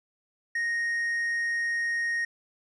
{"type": "tone", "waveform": "triangle", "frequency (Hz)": 1864.7, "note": "A#6", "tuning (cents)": 0, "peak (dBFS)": -24, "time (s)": [0.55, 2.25], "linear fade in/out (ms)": 5, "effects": ["resampled to 22050 Hz"]}